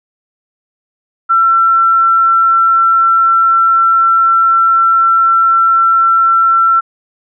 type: tone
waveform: sine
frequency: 1348 Hz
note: E6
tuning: 38 cents sharp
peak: -6 dBFS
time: 1.29-6.81 s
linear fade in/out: 20 ms
effects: none